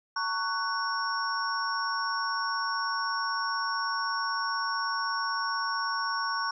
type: tone cluster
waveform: sine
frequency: 913 / 1116 / 1487 / 5500 Hz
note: A#5 / C#6 / F#6 / F8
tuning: -36 / +11 / +8 / -27 cents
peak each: -35 / -31 / -33 / -35 dBFS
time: 0.16-6.51 s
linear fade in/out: 5 ms
effects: none